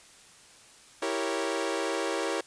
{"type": "chord", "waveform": "sawtooth", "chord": "E diminished seventh", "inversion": "none", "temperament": "equal", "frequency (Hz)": [329.6, 392, 466.2, 554.4], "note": ["E4", "G4", "Bb4", "Db5"], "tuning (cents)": [0, 0, 0, 0], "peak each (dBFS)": -30, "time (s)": [1.02, 2.41], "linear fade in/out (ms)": 5, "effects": ["white hiss -54 dBFS RMS until 2.46 s", "resampled to 22050 Hz"]}